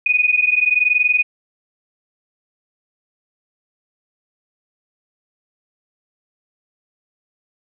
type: tone pair together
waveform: sine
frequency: 2468 / 2489 Hz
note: D#7 / D#7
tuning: -15 / 0 cents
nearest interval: unison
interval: 15 cents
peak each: -16 dBFS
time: 0.06-1.23 s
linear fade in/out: 5 ms
effects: none